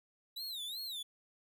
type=tone with vibrato; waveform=45% pulse; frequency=3851 Hz; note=B7; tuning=44 cents flat; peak=-39 dBFS; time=0.36-1.03 s; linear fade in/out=10 ms; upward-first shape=sine; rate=2.7 Hz; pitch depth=190 cents each way; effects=none

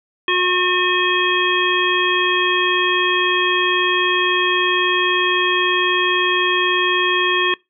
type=harmonic tone; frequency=361.9 Hz; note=F#4; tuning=38 cents flat; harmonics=1 / 3 / 5 / 7 / 9; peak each=-21 / -21 / -21 / -21 / -21 dBFS; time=0.28-7.54 s; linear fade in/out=2 ms; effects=noise-tail reverb RT60 0.2 s tail -23 dB re dry

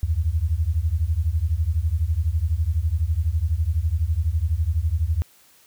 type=beating tone pair; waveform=sine; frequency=74.7 / 86.7 Hz; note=D2 / F2; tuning=+30 / -12 cents; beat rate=12 Hz; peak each=-22 dBFS; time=0.03-5.22 s; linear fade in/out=0 ms; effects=white hiss -55 dBFS RMS until 5.66 s

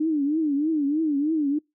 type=tone with vibrato; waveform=sine; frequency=299.9 Hz; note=D4; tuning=36 cents sharp; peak=-20 dBFS; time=0-1.59 s; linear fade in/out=10 ms; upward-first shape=triangle; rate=3.2 Hz; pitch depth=160 cents each way; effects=noise-tail reverb RT60 0.2 s tail -26 dB re dry

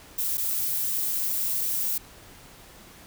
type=noise with dropouts; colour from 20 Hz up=violet; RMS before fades=-27 dBFS; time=0.18-1.98 s; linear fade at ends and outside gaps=5 ms; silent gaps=0.373-0.378 s; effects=pink hiss -49 dBFS RMS until 3.06 s

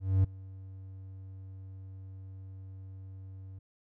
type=tone with ADSR envelope; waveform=triangle; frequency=95.4 Hz; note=G2; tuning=47 cents flat; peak=-18 dBFS; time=0-3.59 s; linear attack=240 ms; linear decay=8 ms; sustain=-23 dB; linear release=7 ms; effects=none

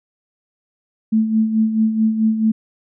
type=tone with tremolo; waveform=sine; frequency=220 Hz; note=A3; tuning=in tune; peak=-11 dBFS; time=1.12-2.52 s; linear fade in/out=10 ms; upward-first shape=sine; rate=4.6 Hz; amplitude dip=60%; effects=none

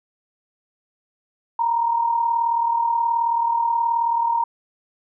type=tone pair together; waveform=sine; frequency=929.3 / 968 Hz; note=A#5 / B5; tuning=-6 / -35 cents; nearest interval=minor second; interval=71 cents; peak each=-18 / -26 dBFS; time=1.59-4.44 s; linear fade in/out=5 ms; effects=none

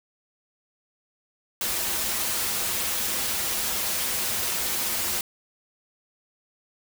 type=noise with comb filter; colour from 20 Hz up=white; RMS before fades=-27 dBFS; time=1.61-5.21 s; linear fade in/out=2 ms; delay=6.9 ms; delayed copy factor=-0.55; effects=none

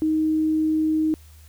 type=tone; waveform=sine; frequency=312.9 Hz; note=D#4; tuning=10 cents sharp; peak=-18 dBFS; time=0.02-1.14 s; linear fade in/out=0 ms; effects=added 77 Hz sine -45 dBFS peak until 1.48 s + white hiss -55 dBFS RMS until 1.48 s

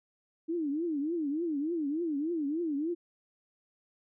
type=tone with vibrato; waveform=sine; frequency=311.1 Hz; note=D#4; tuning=in tune; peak=-29 dBFS; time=0.48-2.95 s; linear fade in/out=20 ms; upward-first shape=triangle; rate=3.4 Hz; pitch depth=230 cents each way; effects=none

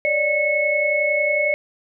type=tone cluster; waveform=sine; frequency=568 / 599 / 2195 Hz; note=C#5 / D5 / C#7; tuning=+42 / +34 / -18 cents; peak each=-26 / -21 / -19 dBFS; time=0.05-1.54 s; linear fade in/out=0 ms; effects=none

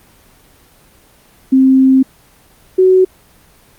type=tone pair in turn; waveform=sine; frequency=263.8 / 373.1 Hz; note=C4 / F#4; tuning=+14 / +14 cents; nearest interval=tritone; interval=600 cents; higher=second; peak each=-5 dBFS; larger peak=neither; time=1.52-2.03 / 2.78-3.05 s; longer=first; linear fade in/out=10 ms; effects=pink hiss -47 dBFS RMS until 3.78 s + Opus 24 kbps

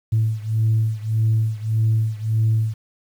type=beating tone pair; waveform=sine; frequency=110 / 111.7 Hz; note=A2 / A2; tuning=0 / +27 cents; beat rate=1.7 Hz; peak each=-18 / -20 dBFS; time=0.12-2.74 s; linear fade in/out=10 ms; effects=tanh soft clip ceiling -11 dBFS + 8-bit

